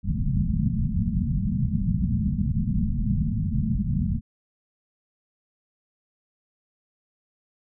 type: low-pass noise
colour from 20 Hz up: white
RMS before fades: -24 dBFS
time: 0.03-4.21 s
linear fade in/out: 50 ms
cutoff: 230 Hz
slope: 96 dB/octave
effects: none